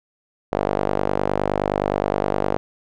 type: tone with band-pass filter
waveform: sawtooth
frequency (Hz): 49.66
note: G1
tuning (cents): +23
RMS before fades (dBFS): -22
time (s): 0.52-2.57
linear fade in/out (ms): 0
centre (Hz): 610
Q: 1.5
effects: none